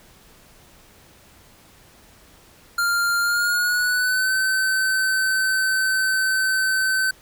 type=tone with pitch glide; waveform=square; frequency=1396.9 to 1532.2 Hz; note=F6 to G6; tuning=0 to -40 cents; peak=-19 dBFS; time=2.78-7.11 s; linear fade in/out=5 ms; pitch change=+160 cents; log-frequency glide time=3.21-4.34 s; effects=pink hiss -51 dBFS RMS until 7.21 s